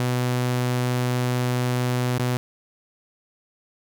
sawtooth tone with dropouts, 124.4 Hz, B2, 13 cents sharp, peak -17 dBFS, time 0-2.37 s, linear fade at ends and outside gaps 0 ms, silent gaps 2.181-2.197 s, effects none

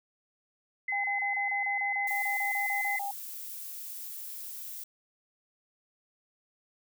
sine tone, 2042 Hz, C7, 43 cents flat, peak -29 dBFS, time 0.88-2.99 s, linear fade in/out 5 ms
sine tone bursts, 804 Hz, G5, 44 cents sharp, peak -32 dBFS, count 15, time 0.92-3.112 s, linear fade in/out 5 ms, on 120 ms, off 28 ms
violet noise, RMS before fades -41 dBFS, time 2.07-4.84 s, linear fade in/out 5 ms
effects none

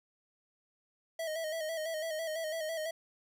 square tone with vibrato, 638 Hz, D#5, 43 cents sharp, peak -35 dBFS, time 1.19-2.91 s, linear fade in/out 5 ms, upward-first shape square, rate 6 Hz, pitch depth 49 cents each way, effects none

